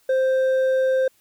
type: tone with hard clipping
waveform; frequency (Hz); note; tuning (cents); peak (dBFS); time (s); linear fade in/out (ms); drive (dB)
sine; 523.3; C5; 0; -18; 0.09-1.08; 5; 4
effects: white hiss -61 dBFS RMS until 1.2 s